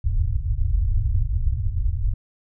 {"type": "low-pass noise", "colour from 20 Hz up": "pink", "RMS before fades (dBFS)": -21, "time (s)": [0.04, 2.14], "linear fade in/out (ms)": 5, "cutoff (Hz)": 110, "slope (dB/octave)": 48, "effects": []}